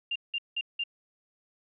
sine tone bursts, 2794 Hz, F7, in tune, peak -28 dBFS, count 4, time 0.11-0.838 s, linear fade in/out 5 ms, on 47 ms, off 180 ms, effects none

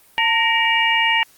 sine tone cluster, 903 / 1870 / 2313 / 2840 Hz, A5 / A#6 / D7 / F7, +45 / +5 / -27 / +28 cents, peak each -20 dBFS, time 0.18-1.23 s, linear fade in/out 0 ms, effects white hiss -52 dBFS RMS until 1.37 s + Opus 32 kbps

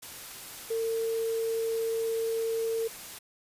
sine tone in noise, 452.8 Hz, A4, 50 cents sharp, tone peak -27 dBFS, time 0.7-2.88 s, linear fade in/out 10 ms, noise white, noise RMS -43 dBFS, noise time 0.02-3.19 s, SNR +13 dB, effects resampled to 32000 Hz

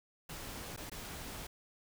pink noise with dropouts, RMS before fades -45 dBFS, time 0.29-1.47 s, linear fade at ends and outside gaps 5 ms, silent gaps 0.764-0.774 / 0.898-0.916 s, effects none

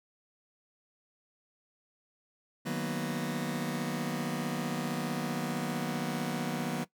sawtooth chord, B major seventh, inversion first, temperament just, 154.34 / 185.21 / 231.5 / 246.9 Hz, D#3 / F#3 / A#3 / B3, -14 / +2 / -12 / 0 cents, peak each -33 dBFS, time 2.65-6.85 s, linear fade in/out 20 ms, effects noise-tail reverb RT60 0.1 s tail -18 dB re dry

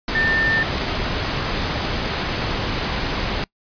sine tone in noise, 1795 Hz, A6, 34 cents sharp, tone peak -17 dBFS, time 0.15-0.63 s, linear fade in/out 2 ms, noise pink, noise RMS -23 dBFS, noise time 0.08-3.44 s, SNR +3 dB, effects noise-tail reverb RT60 0.1 s tail -24 dB re dry + resampled to 11025 Hz

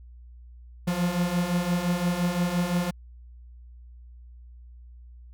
45% pulse beating tone pair, 171.9 / 177.7 Hz, F3 / F3, -27 / +30 cents, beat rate 5.8 Hz, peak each -29 / -25 dBFS, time 0.87-2.91 s, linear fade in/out 10 ms, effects added 60 Hz sine -44 dBFS peak until 5.33 s

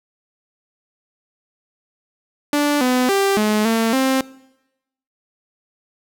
sawtooth tone with pitch steps, 291.8 / 252 / 393.6 / 212.7 / 226.1 / 264.2 Hz, D4 / B3 / G4 / G#3 / A3 / C4, -11 / +35 / +7 / +42 / +47 / +17 cents, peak -11 dBFS, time 2.53-4.21 s, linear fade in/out 2 ms, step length 280 ms, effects noise-tail reverb RT60 0.9 s tail -21 dB re dry

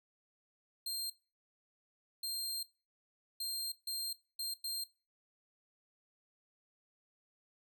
sawtooth tone bursts at uneven times, 4186 Hz, C8, in tune, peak -34 dBFS, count 6, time 0.86-1.1 / 2.23-2.63 / 3.4-3.72 / 3.87-4.13 / 4.39-4.54 / 4.64-4.84 s, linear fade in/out 5 ms, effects noise-tail reverb RT60 0.3 s tail -19 dB re dry

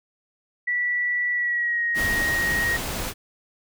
sine tone with pitch glide, 1955 to 1879.7 Hz, B6 to A#6, -18 to +14 cents, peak -21 dBFS, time 0.67-2.77 s, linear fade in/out 10 ms, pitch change -68 cents, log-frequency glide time 1.32-1.84 s
pink noise, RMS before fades -29 dBFS, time 1.94-3.14 s, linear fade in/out 50 ms
effects none

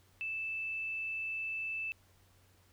sine tone, 2637 Hz, E7, in tune, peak -35 dBFS, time 0.21-1.92 s, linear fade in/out 0 ms, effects added 93 Hz sine -66 dBFS peak until 2.72 s + pink hiss -68 dBFS RMS until 2.72 s

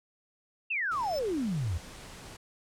sine exponential sweep, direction down, 2791 to 76 Hz, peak -28 dBFS, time 0.7-1.78 s, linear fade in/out 10 ms
square tone with exponential growth, 5274 Hz, E8, in tune, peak -37 dBFS, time 0.82-1.19 s, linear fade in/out 2 ms, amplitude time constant 79 ms
pink low-pass noise, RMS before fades -47 dBFS, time 0.91-2.37 s, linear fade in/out 10 ms, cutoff 10000 Hz, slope 24 dB/octave
effects none

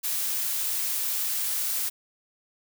blue noise, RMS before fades -28 dBFS, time 0.03-1.9 s, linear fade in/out 20 ms, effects none

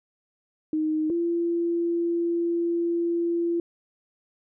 sine tone pair in turn, 311.1 / 340.6 Hz, D#4 / F4, 0 / -43 cents, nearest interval major second, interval 157 cents, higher second, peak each -22 dBFS, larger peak neither, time 0.73-1.1 / 1.1-3.6 s, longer second, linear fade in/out 2 ms, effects none

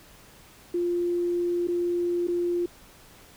sine tone with dropouts, 349.2 Hz, F4, in tune, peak -23 dBFS, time 0.74-2.66 s, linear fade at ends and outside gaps 5 ms, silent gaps 1.673-1.683 / 2.272-2.282 s, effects pink hiss -52 dBFS RMS until 3.36 s

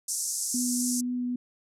pink band-pass noise, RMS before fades -31 dBFS, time 0.08-1.01 s, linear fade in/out 5 ms, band 5600 to 11000 Hz, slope 48 dB/octave
sine tone with vibrato, 246.9 Hz, B3, in tune, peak -27 dBFS, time 0.54-1.36 s, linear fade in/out 5 ms, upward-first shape triangle, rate 3.8 Hz, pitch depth 9 cents each way
effects none

